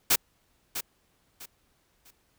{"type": "noise with echo", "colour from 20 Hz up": "white", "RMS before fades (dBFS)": -21, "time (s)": [0.1, 0.16], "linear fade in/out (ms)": 10, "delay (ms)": 650, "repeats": 3, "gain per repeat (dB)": -11, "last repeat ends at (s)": 2.11, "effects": ["pink hiss -69 dBFS RMS until 2.38 s"]}